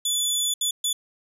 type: tone bursts at uneven times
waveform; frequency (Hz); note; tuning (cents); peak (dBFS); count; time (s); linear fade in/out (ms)
20% pulse; 3460; A7; -30; -16; 3; 0.05-0.54 / 0.61-0.71 / 0.84-0.93; 5
effects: none